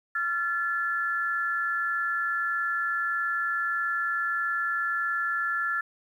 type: tone pair together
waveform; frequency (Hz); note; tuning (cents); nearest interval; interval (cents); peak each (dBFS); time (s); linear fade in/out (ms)
sine; 1371.6 / 1730; F6 / A6; -32 / -30; major third; 402; -28; 0.15-5.81; 5
effects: 10-bit